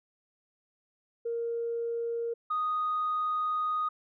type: tone pair in turn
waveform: sine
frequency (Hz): 466.2 / 1242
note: A#4 / D#6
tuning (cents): 0 / -3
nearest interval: octave + perfect fourth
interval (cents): 1697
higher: second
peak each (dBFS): -29 / -26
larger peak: second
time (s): 1.25-2.34 / 2.5-3.89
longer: second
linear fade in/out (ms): 10
effects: tanh soft clip ceiling -23 dBFS